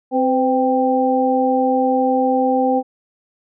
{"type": "tone cluster", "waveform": "sine", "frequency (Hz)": [260.6, 509, 787], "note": ["C4", "C5", "G5"], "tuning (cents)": [-7, -48, 7], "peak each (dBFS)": -18, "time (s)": [0.11, 2.83], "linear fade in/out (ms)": 50, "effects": []}